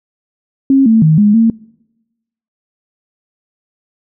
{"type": "tone with pitch steps", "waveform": "sine", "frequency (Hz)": [270.4, 223.5, 156.7, 207.6, 226.6], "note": ["C#4", "A3", "D#3", "G#3", "A#3"], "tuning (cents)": [-43, 27, 13, 0, -49], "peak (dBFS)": -5, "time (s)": [0.7, 1.5], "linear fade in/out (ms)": 2, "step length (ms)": 160, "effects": ["noise-tail reverb RT60 1.0 s tail -25 dB re dry"]}